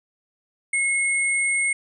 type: tone pair together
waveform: sine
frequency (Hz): 2171 / 8659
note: C#7 / C#9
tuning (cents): -37 / -42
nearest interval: 2 octaves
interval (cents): 2395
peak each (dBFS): -20 / -26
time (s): 0.73-1.73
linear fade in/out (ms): 5
effects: none